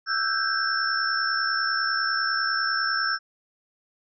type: tone cluster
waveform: sine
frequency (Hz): 1324 / 1534 / 1604 / 5370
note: E6 / G6 / G6 / E8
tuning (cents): +7 / -38 / +39 / +31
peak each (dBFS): -28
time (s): 0.06-3.19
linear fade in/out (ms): 50
effects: none